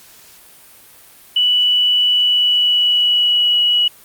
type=tone with pitch glide; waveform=sine; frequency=2960 to 2926 Hz; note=F#7 to F#7; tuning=0 to -20 cents; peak=-11 dBFS; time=1.36-3.88 s; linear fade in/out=5 ms; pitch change=-20 cents; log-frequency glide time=2.11-3.59 s; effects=white hiss -44 dBFS RMS until 4.04 s + Opus 48 kbps